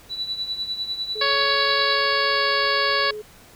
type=tone with tremolo; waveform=sine; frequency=3953 Hz; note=B7; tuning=1 cent sharp; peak=-22 dBFS; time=0.09-1.99 s; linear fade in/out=50 ms; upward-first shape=triangle; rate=10 Hz; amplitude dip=75%
type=tone with pitch glide; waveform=sine; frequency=430 to 424.6 Hz; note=A4 to G#4; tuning=-40 to +38 cents; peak=-30 dBFS; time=1.15-3.22 s; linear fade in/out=10 ms; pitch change=-22 cents; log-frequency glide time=2.33-2.4 s
type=harmonic tone; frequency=558 Hz; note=C#5; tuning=11 cents sharp; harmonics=1 / 2 / 3 / 4 / 5 / 6 / 7 / 8 / 9; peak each=-27 / -24 / -24 / -29 / -31 / -31 / -31 / -26 / -34 dBFS; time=1.21-3.11 s; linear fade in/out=5 ms
effects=pink hiss -49 dBFS RMS until 3.55 s